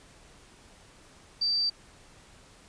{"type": "tone", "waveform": "sine", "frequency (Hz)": 4656, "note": "D8", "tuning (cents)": -16, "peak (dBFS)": -24, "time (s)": [1.41, 1.7], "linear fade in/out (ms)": 10, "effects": ["pink hiss -55 dBFS RMS until 2.68 s", "resampled to 22050 Hz"]}